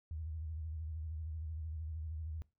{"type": "tone with vibrato", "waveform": "sine", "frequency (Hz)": 79, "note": "D#2", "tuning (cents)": 27, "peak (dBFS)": -39, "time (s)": [0.11, 2.42], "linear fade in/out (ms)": 0, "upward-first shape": "square", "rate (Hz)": 13, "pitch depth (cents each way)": 68, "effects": ["noise-tail reverb RT60 0.3 s tail -22 dB re dry"]}